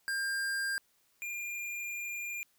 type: tone pair in turn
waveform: square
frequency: 1600 / 2404 Hz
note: G6 / D7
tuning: +35 / +40 cents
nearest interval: perfect fifth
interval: 705 cents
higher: second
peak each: -32 / -37 dBFS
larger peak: first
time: 0.08-0.78 / 1.22-2.43 s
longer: second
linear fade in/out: 0 ms
effects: white hiss -71 dBFS RMS until 2.58 s